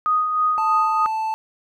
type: tone with tremolo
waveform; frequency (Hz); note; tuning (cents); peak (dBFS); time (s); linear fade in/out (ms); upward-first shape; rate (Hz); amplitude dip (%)
sine; 1244.5; D#6; 0; -15; 0.06-1.06; 0; sine; 3.2; 45
type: tone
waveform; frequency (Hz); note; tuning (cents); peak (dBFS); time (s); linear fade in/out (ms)
triangle; 880; A5; 0; -19; 0.58-1.34; 0
effects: none